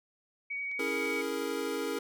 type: tone with vibrato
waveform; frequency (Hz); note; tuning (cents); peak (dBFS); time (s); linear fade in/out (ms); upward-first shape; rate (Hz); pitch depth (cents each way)
sine; 2254; C#7; +28; -33; 0.5-1.22; 10; triangle; 11; 12
type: clicks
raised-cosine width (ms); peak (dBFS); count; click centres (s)
0.2; -37 / -31 / -36; 3; 0.715 / 1.054 / 1.14
type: chord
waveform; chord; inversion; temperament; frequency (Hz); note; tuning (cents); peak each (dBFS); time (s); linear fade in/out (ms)
square; A# half-diminished seventh; first; equal; 277.2 / 329.6 / 415.3 / 466.2; C#4 / E4 / G#4 / A#4; 0 / 0 / 0 / 0; -39 / -40 / -37 / -37; 0.79-1.99; 5
effects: none